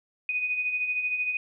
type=beating tone pair; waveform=sine; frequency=2477 / 2490 Hz; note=D#7 / D#7; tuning=-8 / +1 cents; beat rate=13 Hz; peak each=-35 / -26 dBFS; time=0.29-1.37 s; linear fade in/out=2 ms; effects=none